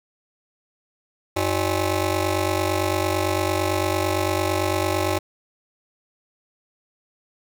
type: ring-modulated tone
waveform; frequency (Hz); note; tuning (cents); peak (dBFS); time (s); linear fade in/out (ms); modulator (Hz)
15% pulse; 233.1; A#3; 0; -11; 1.36-5.19; 10; 141
effects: none